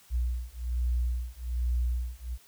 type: beating tone pair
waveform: sine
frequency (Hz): 60 / 61.2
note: B1 / B1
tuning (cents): -49 / -15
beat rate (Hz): 1.2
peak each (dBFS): -30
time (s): 0.1-2.38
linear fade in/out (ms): 50
effects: white hiss -58 dBFS RMS until 2.47 s

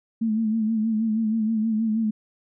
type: tone with vibrato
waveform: sine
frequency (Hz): 220.5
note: A3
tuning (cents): +4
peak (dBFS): -20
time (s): 0.21-2.11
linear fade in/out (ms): 10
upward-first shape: sine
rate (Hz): 6.3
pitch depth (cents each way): 55
effects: none

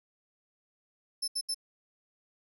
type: tone bursts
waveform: 30% pulse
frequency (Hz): 5274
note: E8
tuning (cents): 0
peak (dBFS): -26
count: 3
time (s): 1.22-1.545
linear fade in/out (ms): 10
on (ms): 59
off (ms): 74
effects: none

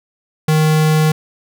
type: tone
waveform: square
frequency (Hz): 155.56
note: D#3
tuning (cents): 0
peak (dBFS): -11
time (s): 0.48-1.12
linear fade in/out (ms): 5
effects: none

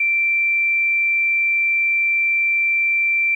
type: tone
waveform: sine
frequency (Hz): 2349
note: D7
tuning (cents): 0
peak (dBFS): -15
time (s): 0-3.35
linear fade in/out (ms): 5
effects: 9-bit

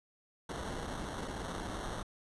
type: noise with sample-and-hold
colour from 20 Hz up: pink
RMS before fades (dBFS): -40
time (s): 0.49-2.03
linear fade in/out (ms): 5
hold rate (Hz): 2450
effects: resampled to 24000 Hz

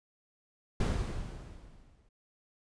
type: noise with exponential decay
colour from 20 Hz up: brown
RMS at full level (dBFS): -26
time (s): 0.8-2.09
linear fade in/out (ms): 5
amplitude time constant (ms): 280
effects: resampled to 22050 Hz

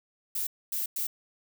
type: noise bursts at uneven times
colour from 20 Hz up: violet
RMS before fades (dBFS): -31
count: 3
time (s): 0.35-0.47 / 0.72-0.86 / 0.96-1.07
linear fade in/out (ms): 5
effects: none

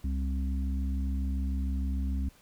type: harmonic tone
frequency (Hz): 66.9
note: C2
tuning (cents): +39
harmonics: 1 / 3 / 4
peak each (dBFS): -28 / -38 / -40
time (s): 0.04-2.29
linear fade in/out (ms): 5
effects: pink hiss -60 dBFS RMS until 2.41 s

